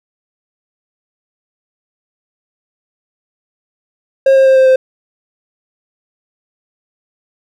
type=tone with pitch steps; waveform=triangle; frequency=538 / 533.7 / 529.4 / 525.1 / 520.9 Hz; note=C5 / C5 / C5 / C5 / C5; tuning=+48 / +34 / +20 / +6 / -8 cents; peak=-3 dBFS; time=4.26-4.76 s; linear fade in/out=5 ms; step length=100 ms; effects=none